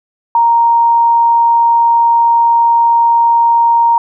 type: tone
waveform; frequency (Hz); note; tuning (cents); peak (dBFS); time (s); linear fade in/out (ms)
sine; 932.3; A#5; 0; -6; 0.35-3.98; 2
effects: none